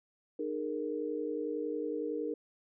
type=chord; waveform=sine; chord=D# suspended fourth; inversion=none; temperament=equal with one note detuned; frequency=304.9 / 415.3 / 466.2 Hz; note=D#4 / G#4 / A#4; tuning=-35 / 0 / 0 cents; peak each=-37 / -39 / -36 dBFS; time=0.39-2.34 s; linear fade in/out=5 ms; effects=none